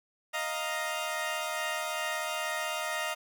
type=chord; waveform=15% pulse; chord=Eb suspended second; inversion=none; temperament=equal; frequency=622.3 / 698.5 / 932.3 Hz; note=Eb5 / F5 / Bb5; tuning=0 / 0 / 0 cents; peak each=-28 / -30 / -31 dBFS; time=0.33-3.15 s; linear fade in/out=20 ms; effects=none